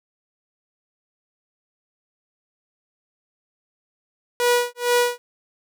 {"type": "tone with tremolo", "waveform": "sawtooth", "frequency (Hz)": 485.4, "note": "B4", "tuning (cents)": -30, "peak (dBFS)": -11, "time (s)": [4.4, 5.18], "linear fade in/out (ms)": 0, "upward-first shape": "sine", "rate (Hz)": 2.2, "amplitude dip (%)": 100, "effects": []}